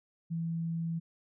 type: tone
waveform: sine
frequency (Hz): 165.7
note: E3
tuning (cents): +9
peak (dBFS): -31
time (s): 0.3-1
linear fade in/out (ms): 20
effects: none